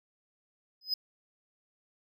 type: tone with exponential growth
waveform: triangle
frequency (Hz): 5040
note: D#8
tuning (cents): +21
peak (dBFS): -23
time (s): 0.81-0.94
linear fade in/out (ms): 5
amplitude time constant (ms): 27
effects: none